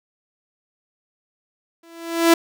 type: tone with exponential growth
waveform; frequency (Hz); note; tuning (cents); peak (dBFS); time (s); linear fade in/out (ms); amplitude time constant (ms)
sawtooth; 333.8; E4; +22; -5; 1.83-2.34; 5; 110
effects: none